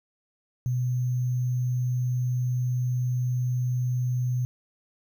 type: tone with sample-and-hold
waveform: sine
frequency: 124.4 Hz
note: B2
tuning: 13 cents sharp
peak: -23 dBFS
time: 0.66-4.45 s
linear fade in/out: 0 ms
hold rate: 6300 Hz
effects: none